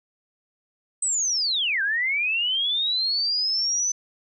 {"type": "linear two-way sweep", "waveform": "sine", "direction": "down then up", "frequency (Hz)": [8230, 1546, 6090], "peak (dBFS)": -21, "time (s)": [1.02, 3.92], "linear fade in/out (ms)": 5, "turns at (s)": 1.82, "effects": []}